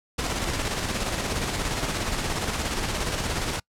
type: noise with tremolo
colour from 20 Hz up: pink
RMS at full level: -26 dBFS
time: 0.18-3.6 s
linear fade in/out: 10 ms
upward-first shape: square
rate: 17 Hz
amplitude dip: 35%
effects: noise-tail reverb RT60 0.1 s tail -26 dB re dry + low-pass 9000 Hz 12 dB/octave